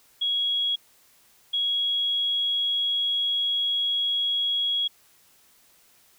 sine tone pair in turn, 3320 / 3320 Hz, G#7 / G#7, -1 / -1 cents, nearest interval unison, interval 0 cents, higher neither, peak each -22 dBFS, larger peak neither, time 0.21-0.76 / 1.53-4.88 s, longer second, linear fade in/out 10 ms, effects white hiss -59 dBFS RMS until 6.18 s

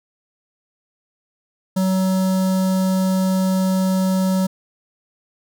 square tone with notch filter, 188.1 Hz, F#3, 29 cents sharp, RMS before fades -18 dBFS, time 1.76-4.47 s, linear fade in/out 10 ms, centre 2300 Hz, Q 0.71, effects none

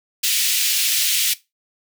pink high-pass noise, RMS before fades -19 dBFS, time 0.23-1.34 s, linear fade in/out 10 ms, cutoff 2600 Hz, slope 24 dB/octave, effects noise-tail reverb RT60 0.2 s tail -17 dB re dry

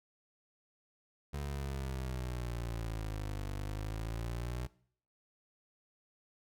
25% pulse linear two-way sweep, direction down then up, 72.1 to 49 to 62.2 Hz, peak -33 dBFS, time 1.33-4.67 s, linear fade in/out 10 ms, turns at 3.5 s, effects noise-tail reverb RT60 0.6 s tail -21 dB re dry

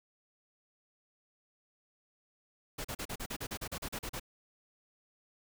pink noise bursts, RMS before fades -39 dBFS, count 14, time 2.78-4.198 s, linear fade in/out 10 ms, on 66 ms, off 38 ms, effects none

